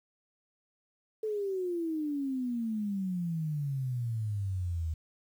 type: exponential sweep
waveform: sine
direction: down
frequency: 440 to 78.2 Hz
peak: -30 dBFS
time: 1.23-4.94 s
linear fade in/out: 5 ms
effects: 10-bit